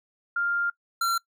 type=tone pair in turn; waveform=sine / square; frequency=1399 / 1366.3 Hz; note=F6 / F6; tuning=+3 / -38 cents; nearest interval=unison; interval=41 cents; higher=first; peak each=-23 dBFS; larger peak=neither; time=0.36-0.7 / 1.01-1.18 s; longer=first; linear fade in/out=5 ms; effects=noise-tail reverb RT60 0.1 s tail -23 dB re dry